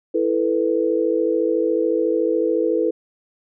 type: chord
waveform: sine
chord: E suspended fourth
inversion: none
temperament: equal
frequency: 329.6 / 440 / 493.9 Hz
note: E4 / A4 / B4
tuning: 0 / 0 / 0 cents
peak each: -21 dBFS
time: 0.14-2.91 s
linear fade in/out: 10 ms
effects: none